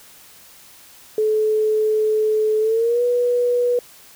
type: tone with pitch glide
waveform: sine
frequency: 431.6 to 487.3 Hz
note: A4 to B4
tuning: -33 to -23 cents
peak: -15 dBFS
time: 1.18-3.79 s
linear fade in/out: 2 ms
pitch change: +210 cents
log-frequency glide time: 2.6-3.03 s
effects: white hiss -46 dBFS RMS until 4.15 s